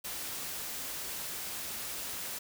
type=noise; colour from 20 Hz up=white; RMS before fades=-39 dBFS; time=0.04-2.39 s; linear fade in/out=10 ms; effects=none